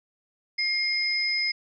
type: tone pair together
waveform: sine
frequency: 2128 / 5061 Hz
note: C7 / D#8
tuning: +29 / +29 cents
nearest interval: octave + minor third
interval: 1500 cents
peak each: -26 dBFS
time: 0.58-1.52 s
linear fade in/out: 10 ms
effects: none